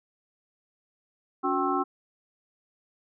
sine tone cluster, 282.8 / 366 / 778 / 1075 / 1318 Hz, C#4 / F#4 / G5 / C6 / E6, +35 / -19 / -13 / +47 / -1 cents, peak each -30 dBFS, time 1.43-1.84 s, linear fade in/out 20 ms, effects none

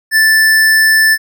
square tone, 1760 Hz, A6, in tune, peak -7 dBFS, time 0.11-1.18 s, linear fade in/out 50 ms, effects none

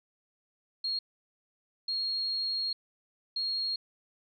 sine tone bursts at uneven times, 4272 Hz, C8, 35 cents sharp, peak -29 dBFS, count 3, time 0.84-0.99 / 1.88-2.73 / 3.36-3.76 s, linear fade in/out 5 ms, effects none

